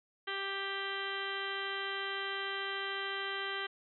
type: harmonic tone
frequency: 392.9 Hz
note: G4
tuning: 4 cents sharp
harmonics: 1 / 2 / 3 / 4 / 5 / 6 / 7 / 8 / 9 / 10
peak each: -43 / -47 / -43 / -41 / -42 / -51 / -49 / -42 / -54 / -50 dBFS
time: 0.27-3.67 s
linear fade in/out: 10 ms
effects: none